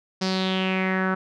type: tone with low-pass filter sweep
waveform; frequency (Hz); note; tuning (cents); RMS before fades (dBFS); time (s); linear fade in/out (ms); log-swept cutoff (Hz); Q
sawtooth; 188.1; F#3; +29; -24; 0.21-1.15; 10; 5200 to 1400; 4.6
effects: none